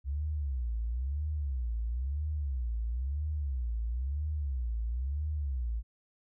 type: tone with vibrato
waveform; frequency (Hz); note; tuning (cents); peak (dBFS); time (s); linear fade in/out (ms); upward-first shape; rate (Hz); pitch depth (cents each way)
sine; 65.41; C2; 0; -30; 0.04-5.83; 50; sine; 1; 270
effects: none